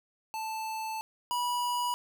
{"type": "tone pair in turn", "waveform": "square", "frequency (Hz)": [880, 974.8], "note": ["A5", "B5"], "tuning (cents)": [0, -23], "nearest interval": "major second", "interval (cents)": 177, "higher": "second", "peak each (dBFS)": [-34, -29], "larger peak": "second", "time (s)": [[0.34, 1.01], [1.31, 1.94]], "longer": "first", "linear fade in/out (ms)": 0, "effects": []}